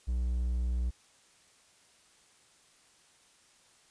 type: tone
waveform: triangle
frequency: 60.9 Hz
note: B1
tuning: 24 cents flat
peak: -26 dBFS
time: 0.07-0.91 s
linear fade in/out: 20 ms
effects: white hiss -63 dBFS RMS until 3.9 s + resampled to 22050 Hz